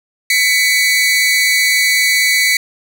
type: tone pair together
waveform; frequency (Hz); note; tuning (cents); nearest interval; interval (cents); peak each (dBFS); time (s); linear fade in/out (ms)
sawtooth; 2001 / 2246; B6 / C#7; +22 / +22; major second; 200; -10; 0.3-2.57; 2
effects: none